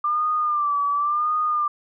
sine tone with vibrato, 1188 Hz, D6, 20 cents sharp, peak -19 dBFS, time 0.04-1.68 s, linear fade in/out 5 ms, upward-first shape sine, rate 0.93 Hz, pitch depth 64 cents each way, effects none

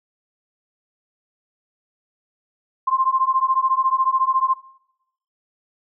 sine beating tone pair, 1046.5 / 1060.5 Hz, C6 / C6, 0 / +23 cents, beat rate 14 Hz, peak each -19 dBFS, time 2.87-4.54 s, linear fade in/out 10 ms, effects noise-tail reverb RT60 0.8 s tail -20 dB re dry

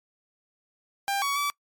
sawtooth tone with pitch steps, 795 / 1124 / 1151 Hz, G5 / C#6 / D6, +24 / +24 / -35 cents, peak -21 dBFS, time 1.08-1.5 s, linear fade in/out 0 ms, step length 140 ms, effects noise-tail reverb RT60 0.1 s tail -25 dB re dry + MP3 96 kbps

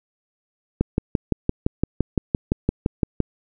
click train, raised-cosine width 3 ms, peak -5 dBFS, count 15, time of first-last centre 0.81-3.203 s, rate 5.85 Hz, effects none

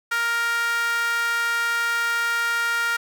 sawtooth tone with high-pass filter, 467.1 Hz, A#4, 3 cents sharp, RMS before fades -23 dBFS, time 0.11-2.97 s, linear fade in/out 10 ms, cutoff 1500 Hz, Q 5, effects none

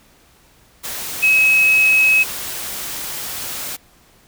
sine tone in noise, 2562 Hz, E7, 50 cents flat, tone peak -10 dBFS, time 1.22-2.24 s, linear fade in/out 20 ms, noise white, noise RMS -27 dBFS, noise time 0.83-3.77 s, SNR +14 dB, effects pink hiss -52 dBFS RMS until 4.27 s

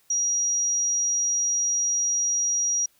sine tone, 5740 Hz, F8, 47 cents sharp, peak -21 dBFS, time 0.1-2.86 s, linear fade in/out 5 ms, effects white hiss -63 dBFS RMS until 2.99 s

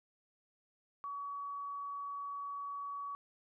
sine tone, 1132 Hz, C#6, 36 cents sharp, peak -39 dBFS, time 1.04-3.15 s, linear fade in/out 0 ms, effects none

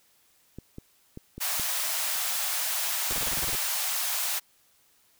clicks, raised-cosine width 3 ms, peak -26 dBFS, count 5, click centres 0.586 / 0.784 / 1.174 / 1.38 / 1.597 s
white high-pass noise, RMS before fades -29 dBFS, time 1.4-4.4 s, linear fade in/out 20 ms, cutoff 600 Hz, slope 48 dB/octave
pink noise bursts, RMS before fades -34 dBFS, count 9, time 3.1-3.556 s, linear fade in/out 5 ms, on 32 ms, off 21 ms
effects white hiss -64 dBFS RMS until 5.19 s

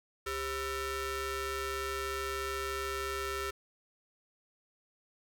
sawtooth ring-modulated tone, 466.2 Hz, A#4, in tune, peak -27 dBFS, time 0.26-3.51 s, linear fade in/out 10 ms, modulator 864 Hz, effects none

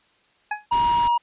25% pulse tone with exponential decay, 840 Hz, G#5, 19 cents sharp, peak -16 dBFS, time 0.51-0.66 s, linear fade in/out 5 ms, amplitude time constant 31 ms
triangle tone, 951 Hz, A#5, 34 cents sharp, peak -15 dBFS, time 0.71-1.18 s, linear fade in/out 10 ms
pink band-stop noise, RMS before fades -34 dBFS, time 0.72-1.08 s, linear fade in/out 5 ms, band 430 to 1100 Hz, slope 48 dB/octave
effects white hiss -61 dBFS RMS until 1.22 s + resampled to 8000 Hz

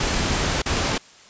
pink noise with dropouts, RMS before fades -22 dBFS, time 0-0.98 s, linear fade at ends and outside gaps 5 ms, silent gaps 0.62-0.659 s, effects white hiss -48 dBFS RMS until 1.29 s + resampled to 16000 Hz

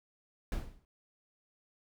brown noise with exponential decay, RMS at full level -29 dBFS, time 0.52-0.85 s, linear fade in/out 1 ms, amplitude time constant 70 ms, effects none

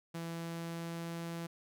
sawtooth tone with pitch glide, 166.8 to 168.06 Hz, E3 to E3, +21 to +34 cents, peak -35 dBFS, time 0.14-1.47 s, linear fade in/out 10 ms, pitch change +13 cents, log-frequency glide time 0.24-1.18 s, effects none

